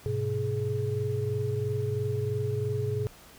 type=tone cluster; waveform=sine; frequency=104 / 127 / 421.3 Hz; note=G#2 / B2 / G#4; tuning=+3 / +49 / +25 cents; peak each=-31 dBFS; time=0.06-3.07 s; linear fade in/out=0 ms; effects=pink hiss -52 dBFS RMS until 3.38 s